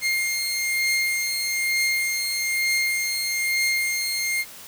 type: beating tone pair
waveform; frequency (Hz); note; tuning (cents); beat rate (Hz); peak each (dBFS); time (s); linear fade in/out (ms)
sawtooth; 2123 / 2124.1; C7 / C7; +25 / +26; 1.1; -19 / -26; 0.01-4.45; 50
effects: white hiss -42 dBFS RMS until 4.67 s